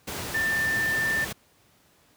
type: tone in noise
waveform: sine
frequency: 1784 Hz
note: A6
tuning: 23 cents sharp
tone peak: -23 dBFS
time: 0.34-1.25 s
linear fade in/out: 10 ms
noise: pink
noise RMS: -33 dBFS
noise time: 0.07-1.33 s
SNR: +7 dB
effects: pink hiss -61 dBFS RMS until 2.16 s + high-pass 80 Hz 12 dB/octave

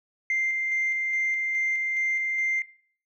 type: tone with tremolo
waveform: sine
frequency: 2093 Hz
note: C7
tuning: in tune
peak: -21 dBFS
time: 0.3-2.62 s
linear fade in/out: 2 ms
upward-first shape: square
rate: 2.4 Hz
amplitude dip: 25%
effects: noise-tail reverb RT60 0.5 s tail -20 dB re dry + tanh soft clip ceiling -19 dBFS

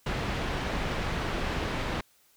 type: low-pass noise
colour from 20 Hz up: pink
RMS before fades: -31 dBFS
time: 0.06-2.01 s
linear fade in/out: 5 ms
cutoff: 3100 Hz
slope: 12 dB/octave
effects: white hiss -64 dBFS RMS until 2.36 s

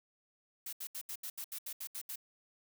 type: noise bursts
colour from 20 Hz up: blue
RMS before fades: -42 dBFS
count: 11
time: 0.66-2.158 s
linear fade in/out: 5 ms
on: 68 ms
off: 75 ms
effects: none

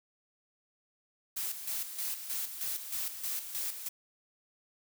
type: noise with tremolo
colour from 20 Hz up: blue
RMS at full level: -35 dBFS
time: 1.36-3.89 s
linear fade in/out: 10 ms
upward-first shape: square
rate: 3.2 Hz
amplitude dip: 60%
effects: none

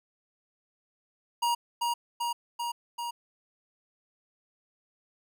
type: tone with echo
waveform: square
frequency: 948 Hz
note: A#5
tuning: 29 cents sharp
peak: -25 dBFS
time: 1.42-1.55 s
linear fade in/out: 10 ms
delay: 390 ms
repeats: 4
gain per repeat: -2 dB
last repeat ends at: 3.11 s
effects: none

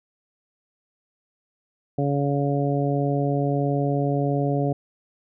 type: harmonic tone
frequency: 141.5 Hz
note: C#3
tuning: 36 cents sharp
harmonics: 1 / 2 / 3 / 4 / 5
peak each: -23 / -26 / -28 / -29 / -30 dBFS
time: 1.98-4.73 s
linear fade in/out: 5 ms
effects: none

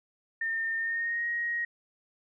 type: tone with pitch glide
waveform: sine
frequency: 1814 to 1883.4 Hz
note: A#6 to A#6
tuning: -48 to +17 cents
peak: -28 dBFS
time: 0.41-1.65 s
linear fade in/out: 5 ms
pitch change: +65 cents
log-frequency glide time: 0.77-1.27 s
effects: none

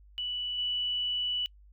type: tone with level steps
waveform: sine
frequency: 2960 Hz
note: F#7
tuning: in tune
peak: -31 / -28 dBFS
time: 0.18-1.46 s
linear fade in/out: 0 ms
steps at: 0.58 s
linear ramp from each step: 5 ms
effects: noise-tail reverb RT60 0.1 s tail -26 dB re dry + added 50 Hz sine -53 dBFS peak until 1.72 s

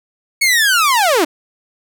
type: linear sweep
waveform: sawtooth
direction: down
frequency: 2233 to 277.5 Hz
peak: -7 dBFS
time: 0.41-1.25 s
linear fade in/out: 10 ms
effects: none

